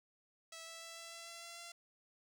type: tone with pitch steps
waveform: 5% pulse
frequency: 655 / 659.2 / 663.4 / 667.6 / 671.9 / 676.1 / 680.5 / 684.8 Hz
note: E5 / E5 / E5 / E5 / E5 / E5 / F5 / F5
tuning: -11 / 0 / +11 / +22 / +33 / +44 / -45 / -34 cents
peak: -37 dBFS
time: 0.52-1.72 s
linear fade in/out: 5 ms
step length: 150 ms
effects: none